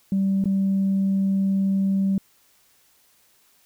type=tone with dropouts; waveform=sine; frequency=194.2 Hz; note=G3; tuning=16 cents flat; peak=-17 dBFS; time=0.12-2.18 s; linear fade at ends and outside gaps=2 ms; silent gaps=0.441-0.456 s; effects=tanh soft clip ceiling -15 dBFS + white hiss -60 dBFS RMS until 3.65 s